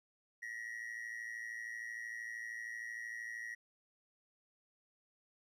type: tone with amplitude modulation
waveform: triangle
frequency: 1906 Hz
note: A#6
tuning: 38 cents sharp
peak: -37 dBFS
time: 0.42-3.55 s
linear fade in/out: 10 ms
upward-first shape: sine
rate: 113 Hz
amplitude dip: 75%
effects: resampled to 32000 Hz + 13-bit